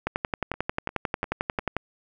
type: two click trains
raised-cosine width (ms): 0.5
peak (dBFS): -23 / -10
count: 4 / 20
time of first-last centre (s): 0.54-1.593 / 0.07-1.766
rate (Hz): 2.85 / 11.2
effects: none